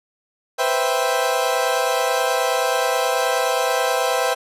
30% pulse chord, C major seventh, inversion third, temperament equal, 493.9 / 523.3 / 659.3 / 784 Hz, B4 / C5 / E5 / G5, 0 / 0 / 0 / 0 cents, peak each -21 dBFS, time 0.58-4.35 s, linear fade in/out 20 ms, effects resampled to 32000 Hz

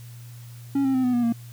triangle tone with pitch steps, 276.7 / 267.3 / 258.2 / 249.4 / 240.9 / 232.7 Hz, C#4 / C4 / C4 / B3 / B3 / A#3, -3 / +37 / -23 / +17 / -43 / -3 cents, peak -17 dBFS, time 0.75-1.326 s, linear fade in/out 5 ms, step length 96 ms, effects added 119 Hz sine -39 dBFS peak until 1.52 s + white hiss -52 dBFS RMS until 1.52 s

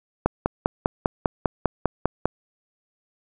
click train, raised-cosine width 1 ms, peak -4 dBFS, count 11, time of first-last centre 0.26-2.256 s, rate 5.01 Hz, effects none

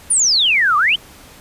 sine exponential two-way sweep, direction down then up, 9956 to 1140 to 3224 Hz, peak -11 dBFS, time 0.1-0.96 s, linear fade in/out 10 ms, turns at 0.77 s, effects pink hiss -42 dBFS RMS until 1.4 s + resampled to 32000 Hz

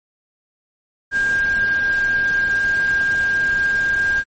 sine tone in noise, 1606 Hz, G6, 41 cents sharp, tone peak -15 dBFS, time 1.11-4.24 s, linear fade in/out 50 ms, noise pink, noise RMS -33 dBFS, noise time 1.11-4.24 s, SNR +15 dB, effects MP3 32 kbps

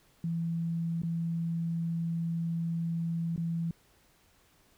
sine tone with dropouts, 166.8 Hz, E3, 21 cents sharp, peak -29 dBFS, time 0.24-3.71 s, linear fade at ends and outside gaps 2 ms, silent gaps 1.019-1.033 / 3.362-3.377 s, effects pink hiss -65 dBFS RMS until 4.77 s

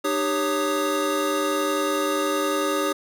square tone cluster, 303.3 / 394 / 554 / 1241 Hz, D#4 / G4 / C#5 / D#6, -44 / +9 / -1 / -5 cents, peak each -28 dBFS, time 0.04-2.93 s, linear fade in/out 10 ms, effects none

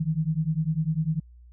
sine beating tone pair, 153.2 / 163.2 Hz, D#3 / E3, -27 / -17 cents, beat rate 10 Hz, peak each -26 dBFS, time 0-1.2 s, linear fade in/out 10 ms, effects added 60 Hz sine -47 dBFS peak until 1.52 s

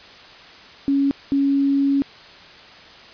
sine tone bursts at uneven times, 277.7 Hz, C#4, 3 cents sharp, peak -15 dBFS, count 2, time 0.88-1.11 / 1.32-2.02 s, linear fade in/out 0 ms, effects white hiss -43 dBFS RMS until 3.13 s + resampled to 11025 Hz

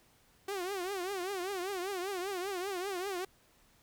sawtooth tone with vibrato, 377.6 Hz, F#4, 35 cents sharp, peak -31 dBFS, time 0.48-3.25 s, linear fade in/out 5 ms, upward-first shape triangle, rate 5.1 Hz, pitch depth 160 cents each way, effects pink hiss -66 dBFS RMS until 3.82 s

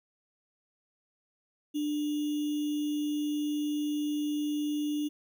sine tone with sample-and-hold, 296.8 Hz, D4, 18 cents sharp, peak -28 dBFS, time 1.74-5.09 s, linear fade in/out 20 ms, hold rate 3150 Hz, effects none

